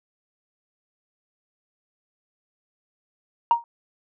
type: tone with exponential decay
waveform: sine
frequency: 937 Hz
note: A#5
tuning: 9 cents sharp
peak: -9 dBFS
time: 3.51-3.64 s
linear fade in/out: 1 ms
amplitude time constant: 28 ms
effects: tanh soft clip ceiling -9 dBFS